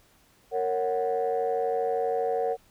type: chord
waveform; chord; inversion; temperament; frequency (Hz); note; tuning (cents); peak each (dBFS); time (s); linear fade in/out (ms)
sine; F# major; first; just; 462.5 / 555 / 740; A#4 / C#5 / F#5; -14 / +2 / 0; -26 / -30 / -28; 0.51-2.57; 50
effects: tanh soft clip ceiling -18 dBFS + pink hiss -61 dBFS RMS until 2.7 s

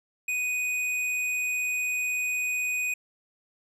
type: tone with hard clipping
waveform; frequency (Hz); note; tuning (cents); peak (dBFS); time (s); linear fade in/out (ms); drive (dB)
sine; 2489; D#7; 0; -27; 0.28-2.94; 5; 15
effects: low-pass 12000 Hz 12 dB/octave

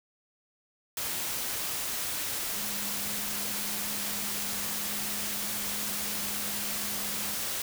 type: tone in noise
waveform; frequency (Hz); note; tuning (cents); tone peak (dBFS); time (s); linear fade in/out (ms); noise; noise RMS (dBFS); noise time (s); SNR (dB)
sine; 205.8; G#3; -16; -44; 2.56-7.35; 2; white; -33; 0.97-7.62; -14
effects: none

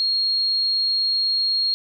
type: tone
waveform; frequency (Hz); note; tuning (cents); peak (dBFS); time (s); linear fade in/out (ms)
sine; 4268; C8; +34; -18; 0-1.74; 0
effects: none

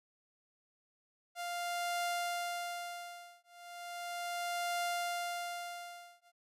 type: tone with tremolo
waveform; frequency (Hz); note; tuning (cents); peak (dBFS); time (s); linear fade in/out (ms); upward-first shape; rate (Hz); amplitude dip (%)
sawtooth; 698.5; F5; 0; -29; 1.35-6.32; 50; triangle; 0.36; 100
effects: resampled to 32000 Hz

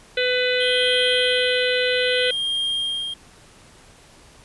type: harmonic tone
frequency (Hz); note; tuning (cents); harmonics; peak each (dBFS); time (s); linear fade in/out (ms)
500; B4; +21; 1 / 3 / 4 / 5 / 6 / 7 / 8; -21 / -26 / -27 / -28 / -29 / -29 / -30; 0.17-2.31; 5
type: tone with tremolo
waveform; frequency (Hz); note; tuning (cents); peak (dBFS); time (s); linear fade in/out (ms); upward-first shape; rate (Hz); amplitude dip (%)
triangle; 3216; G7; +44; -19; 0.6-3.14; 5; sine; 0.62; 75
effects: pink hiss -49 dBFS RMS until 4.44 s + resampled to 24000 Hz

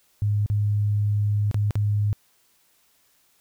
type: tone with dropouts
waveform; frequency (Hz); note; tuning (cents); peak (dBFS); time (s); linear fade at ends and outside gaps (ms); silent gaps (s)
sine; 103.7; G#2; -2; -19; 0.22-2.13; 0; 0.461-0.5 / 1.513-1.544 / 1.708-1.755
effects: white hiss -63 dBFS RMS until 3.4 s

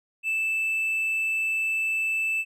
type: tone with hard clipping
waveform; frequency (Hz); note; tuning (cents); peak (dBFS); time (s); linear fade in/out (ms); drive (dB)
sine; 2638; E7; +1; -24; 0.23-2.45; 50; 2
effects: none

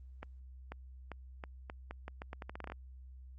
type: accelerating click train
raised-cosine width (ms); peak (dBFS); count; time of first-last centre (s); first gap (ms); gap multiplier
0.5; -28; 17; 0.23-2.72; 490; 0.81
effects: added 64 Hz sine -49 dBFS peak until 3.38 s + Opus 32 kbps

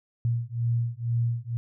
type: beating tone pair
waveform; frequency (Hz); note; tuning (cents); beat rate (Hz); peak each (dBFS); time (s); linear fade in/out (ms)
sine; 116.7 / 118.8; A#2 / A#2; +2 / +33; 2.1; -27; 0.25-1.57; 0
effects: none

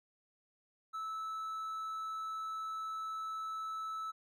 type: tone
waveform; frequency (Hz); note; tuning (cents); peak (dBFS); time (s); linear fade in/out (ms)
triangle; 1308; E6; -14; -36; 0.93-4.12; 20
effects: none

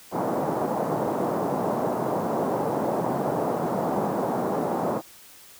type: band-pass noise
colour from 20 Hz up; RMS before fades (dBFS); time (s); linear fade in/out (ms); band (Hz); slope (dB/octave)
white; -26; 0.11-5.02; 50; 140 to 850; 24
effects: white hiss -49 dBFS RMS until 5.59 s

